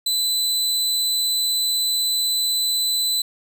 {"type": "tone", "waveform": "sawtooth", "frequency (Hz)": 4008, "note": "B7", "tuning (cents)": 25, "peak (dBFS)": -16, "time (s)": [0.06, 3.22], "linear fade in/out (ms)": 5, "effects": []}